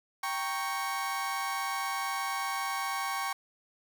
30% pulse chord, G diminished, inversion none, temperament equal, 784 / 932.3 / 1108.7 Hz, G5 / Bb5 / Db6, 0 / 0 / 0 cents, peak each -33 / -37 / -31 dBFS, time 0.23-3.33 s, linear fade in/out 5 ms, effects none

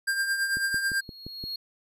square tone with tremolo, 1594 Hz, G6, 28 cents sharp, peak -23 dBFS, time 0.07-1.01 s, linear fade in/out 10 ms, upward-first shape triangle, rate 9.1 Hz, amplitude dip 60%
triangle tone with exponential growth, 4300 Hz, C8, 47 cents sharp, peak -29 dBFS, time 0.45-1.56 s, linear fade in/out 5 ms, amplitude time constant 240 ms
click train, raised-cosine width 3 ms, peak -26 dBFS, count 6, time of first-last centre 0.57-1.44 s, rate 5.75 Hz
effects resampled to 32000 Hz

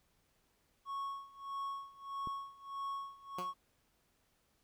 triangle tone with tremolo, 1104 Hz, C#6, 7 cents flat, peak -35 dBFS, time 0.85-3.54 s, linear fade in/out 50 ms, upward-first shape sine, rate 1.6 Hz, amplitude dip 90%
click, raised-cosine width 3 ms, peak -34 dBFS, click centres 2.273 s
10% pulse tone with exponential decay, 180.3 Hz, F#3, 45 cents flat, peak -30 dBFS, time 3.38-3.55 s, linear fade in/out 5 ms, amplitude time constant 36 ms
effects pink hiss -75 dBFS RMS until 4.63 s

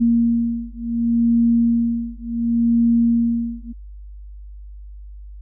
sine beating tone pair, 233 / 233.69 Hz, A#3 / A#3, -1 / +5 cents, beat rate 0.69 Hz, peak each -18 dBFS, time 0-3.73 s, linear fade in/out 20 ms, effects added 50 Hz sine -34 dBFS peak until 5.41 s

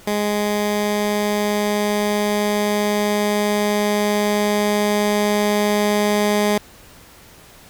15% pulse tone with level ramp, 207.7 Hz, G#3, in tune, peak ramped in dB -12 to -9 dBFS, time 0.07-6.58 s, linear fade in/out 5 ms, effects pink hiss -45 dBFS RMS until 7.69 s

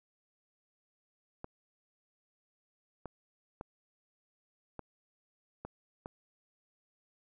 clicks, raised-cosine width 1 ms, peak -27 dBFS, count 6, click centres 1.444 / 3.057 / 3.611 / 4.793 / 5.65 / 6.059 s, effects none

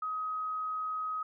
sine tone, 1263 Hz, D#6, 26 cents sharp, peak -32 dBFS, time 0.02-1.23 s, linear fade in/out 5 ms, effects none

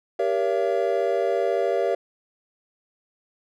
triangle chord, G diminished seventh, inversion none, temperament just, 392 / 470.4 / 564.5 / 677.4 Hz, G4 / Bb4 / Db5 / Fb5, 0 / +16 / +31 / +47 cents, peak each -24 dBFS, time 0.19-1.95 s, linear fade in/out 5 ms, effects none

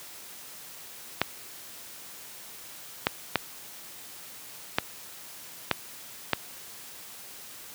clicks, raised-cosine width 0.3 ms, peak -5 dBFS, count 6, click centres 1.216 / 3.069 / 3.357 / 4.785 / 5.713 / 6.333 s, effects white hiss -45 dBFS RMS until 7.74 s + high-pass 80 Hz 12 dB/octave

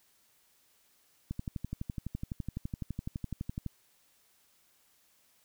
click train, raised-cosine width 5 ms, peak -23 dBFS, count 29, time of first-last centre 1.31-3.663 s, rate 11.9 Hz, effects white hiss -68 dBFS RMS until 5.44 s

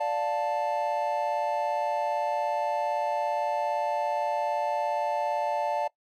triangle chord, D minor, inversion none, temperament just, 587.3 / 704.8 / 881 Hz, D5 / F5 / A5, 0 / +16 / +2 cents, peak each -28 / -30 / -27 dBFS, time 0-5.88 s, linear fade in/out 10 ms, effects noise-tail reverb RT60 0.1 s tail -20 dB re dry

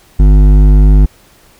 triangle tone with hard clipping, 50.2 Hz, G1, 42 cents sharp, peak -4 dBFS, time 0.19-1.06 s, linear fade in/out 10 ms, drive 15 dB, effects pink hiss -45 dBFS RMS until 1.59 s

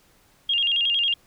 sine tone with vibrato, 3022 Hz, F#7, 36 cents sharp, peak -19 dBFS, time 0.49-1.14 s, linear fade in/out 5 ms, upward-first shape square, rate 11 Hz, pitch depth 130 cents each way, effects pink hiss -59 dBFS RMS until 1.26 s

